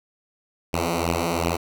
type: beating tone pair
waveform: 5% pulse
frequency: 83.6 / 86.3 Hz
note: E2 / F2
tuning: +25 / -20 cents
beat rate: 2.7 Hz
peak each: -13 / -14 dBFS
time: 0.73-1.57 s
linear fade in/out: 10 ms
effects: none